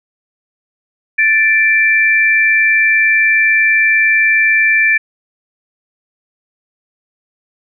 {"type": "tone pair together", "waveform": "sine", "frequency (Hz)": [1760, 2349], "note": ["A6", "D7"], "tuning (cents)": [0, 0], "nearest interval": "perfect fourth", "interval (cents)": 500, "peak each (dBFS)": -11, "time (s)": [1.18, 4.98], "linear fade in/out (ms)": 10, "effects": []}